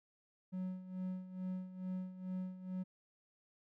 triangle tone with tremolo, 185 Hz, F#3, in tune, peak -35 dBFS, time 0.52-2.84 s, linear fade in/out 20 ms, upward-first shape sine, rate 2.3 Hz, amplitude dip 75%, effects none

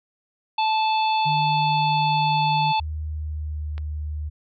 harmonic tone, 875 Hz, A5, 10 cents flat, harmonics 1 / 3 / 4 / 5, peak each -19 / -29 / -31 / -33 dBFS, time 0.58-2.8 s, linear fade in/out 5 ms
sine tone, 151.6 Hz, D#3, 45 cents flat, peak -25 dBFS, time 1.25-2.73 s, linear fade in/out 20 ms
sine tone with pitch glide, 77.2 to 75.52 Hz, D#2 to D2, -13 to +49 cents, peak -26 dBFS, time 2.79-4.3 s, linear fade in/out 20 ms, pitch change -38 cents, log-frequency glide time 3.02-3.68 s
click, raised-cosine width 0.3 ms, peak -23 dBFS, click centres 3.78 s
effects none

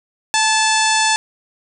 harmonic tone with a mistuned harmonic, 879 Hz, A5, 2 cents flat, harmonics 1 / 2 / 3 / 4 / 5 / 6 / 7 / 8 / 9 / 10, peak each -17 / -20 / -22 / -23 / -24 / -25 / -25 / -26 / -27 / -27 dBFS, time 0.34-1.16 s, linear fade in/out 0 ms, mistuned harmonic 2, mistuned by -31 cents, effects none

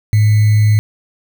sine tone with sample-and-hold, 106.5 Hz, G#2, 44 cents sharp, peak -7 dBFS, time 0.13-0.79 s, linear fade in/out 0 ms, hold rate 2100 Hz, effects none

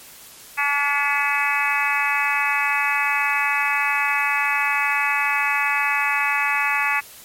harmonic tone with a mistuned harmonic, 286.3 Hz, D4, 44 cents flat, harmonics 3 / 4 / 5 / 6 / 7 / 8 / 9, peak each -26 / -26 / -28 / -26 / -25 / -26 / -24 dBFS, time 0.57-7.01 s, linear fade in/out 20 ms, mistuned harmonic 8, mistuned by -35 cents, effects white hiss -43 dBFS RMS until 7.24 s + MP3 64 kbps

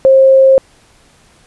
sine tone, 533 Hz, C5, 32 cents sharp, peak -3 dBFS, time 0.05-0.58 s, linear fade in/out 0 ms, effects pink hiss -48 dBFS RMS until 1.46 s + resampled to 24000 Hz

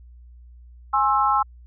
sine chord, Ab augmented, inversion none, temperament equal with one note detuned, 830.6 / 1065.4 / 1318.5 Hz, Ab5 / C6 / E6, 0 / +31 / 0 cents, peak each -21 dBFS, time 0.93-1.43 s, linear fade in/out 10 ms, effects added 60 Hz sine -43 dBFS peak until 1.66 s

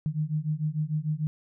sine beating tone pair, 150 / 156.7 Hz, D3 / D#3, +37 / +13 cents, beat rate 6.7 Hz, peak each -29 dBFS, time 0.06-1.27 s, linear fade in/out 0 ms, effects none

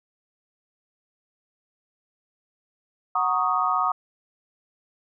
sine chord, D# minor seventh, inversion first, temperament equal, 740 / 932.3 / 1108.7 / 1244.5 Hz, F#5 / A#5 / C#6 / D#6, 0 / 0 / 0 / 0 cents, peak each -27 / -29 / -26 / -23 dBFS, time 3.15-3.92 s, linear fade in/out 5 ms, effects none

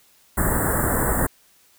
pink band-stop noise, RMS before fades -21 dBFS, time 0.37-1.27 s, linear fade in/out 10 ms, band 1900 to 7600 Hz, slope 96 dB/octave, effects white hiss -57 dBFS RMS until 1.78 s

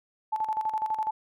sine tone with tremolo, 870 Hz, A5, 20 cents flat, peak -24 dBFS, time 0.32-1.11 s, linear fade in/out 10 ms, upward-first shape square, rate 12 Hz, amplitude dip 65%, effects none

